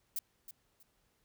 violet noise with echo, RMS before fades -36 dBFS, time 0.16-0.19 s, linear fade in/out 2 ms, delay 320 ms, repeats 2, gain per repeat -12 dB, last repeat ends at 0.83 s, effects pink hiss -75 dBFS RMS until 1.24 s

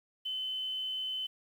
sine tone, 3043 Hz, F#7, 48 cents sharp, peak -33 dBFS, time 0.25-1.27 s, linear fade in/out 10 ms, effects 10-bit

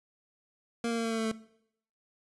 25% pulse tone with pitch steps, 233.1 / 231.1 / 229.1 / 227.1 / 225.2 / 223.2 / 221.3 Hz, A#3 / A#3 / A#3 / A#3 / A3 / A3 / A3, 0 / -15 / -30 / -45 / +40 / +25 / +10 cents, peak -25 dBFS, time 0.84-1.316 s, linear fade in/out 2 ms, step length 68 ms, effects noise-tail reverb RT60 0.7 s tail -19 dB re dry + resampled to 24000 Hz

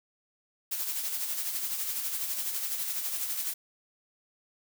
blue noise with tremolo, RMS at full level -31 dBFS, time 0.71-3.54 s, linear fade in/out 10 ms, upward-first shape sine, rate 12 Hz, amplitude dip 45%, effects none

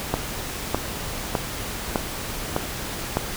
click train, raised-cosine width 1 ms, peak -6 dBFS, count 6, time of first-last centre 0.14-3.17 s, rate 1.65 Hz, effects pink hiss -31 dBFS RMS until 3.36 s

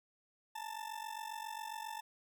40% pulse ring-modulated tone, 886 Hz, A5, 12 cents sharp, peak -38 dBFS, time 0.55-2.01 s, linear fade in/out 5 ms, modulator 23.7 Hz, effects none

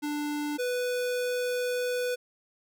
square tone pair in turn, 295.1 / 494.9 Hz, D4 / B4, +8 / +4 cents, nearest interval major sixth, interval 896 cents, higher second, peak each -30 / -28 dBFS, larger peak second, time 0.02-0.58 / 0.58-2.16 s, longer second, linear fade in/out 20 ms, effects none

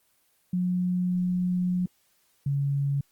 sine tone pair in turn, 180.2 / 140.34 Hz, F#3 / C#3, -45 / +22 cents, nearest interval major third, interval 433 cents, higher first, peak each -23 dBFS, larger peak neither, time 0.53-1.86 / 2.46-3.01 s, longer first, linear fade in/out 5 ms, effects white hiss -67 dBFS RMS until 3.11 s + Opus 24 kbps

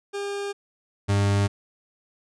40% pulse tone pair in turn, 402.4 / 100.6 Hz, G4 / G2, +45 / +45 cents, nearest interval 2 octaves, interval 2400 cents, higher first, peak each -27 / -18 dBFS, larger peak second, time 0.13-0.53 / 1.08-1.48 s, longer neither, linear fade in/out 20 ms, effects resampled to 22050 Hz

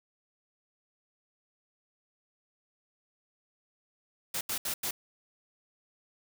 white noise bursts at uneven times, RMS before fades -33 dBFS, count 4, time 4.34-4.41 / 4.49-4.58 / 4.65-4.74 / 4.83-4.91 s, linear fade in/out 5 ms, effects none

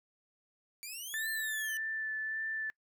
10% pulse exponential two-way sweep, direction up then down, 2294 to 4211 to 2966 Hz, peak -33 dBFS, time 0.83-1.77 s, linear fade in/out 0 ms, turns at 1.3 s
sine tone with vibrato, 1760 Hz, A6, in tune, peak -34 dBFS, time 1.14-2.7 s, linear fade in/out 0 ms, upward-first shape sine, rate 1.7 Hz, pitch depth 13 cents each way
effects noise-tail reverb RT60 0.1 s tail -24 dB re dry

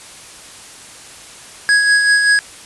square tone with tremolo, 1661.2 Hz, G#6, in tune, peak -9 dBFS, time 1.69-2.39 s, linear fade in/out 0 ms, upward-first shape sine, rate 5.2 Hz, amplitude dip 40%, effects white hiss -37 dBFS RMS until 2.65 s + resampled to 24000 Hz

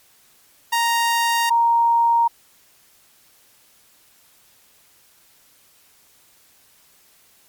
sawtooth / sine tone pair in turn, 932.3 / 932.3 Hz, A#5 / A#5, 0 / 0 cents, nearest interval unison, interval 0 cents, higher neither, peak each -13 dBFS, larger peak neither, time 0.72-1.5 / 1.5-2.28 s, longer neither, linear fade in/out 10 ms, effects white hiss -55 dBFS RMS until 7.48 s + MP3 96 kbps

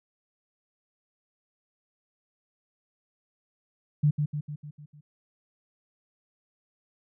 sine tone with echo, 148.3 Hz, D3, 17 cents sharp, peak -18 dBFS, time 4.03-4.11 s, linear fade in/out 10 ms, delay 150 ms, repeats 6, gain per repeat -5 dB, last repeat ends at 5.01 s, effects none

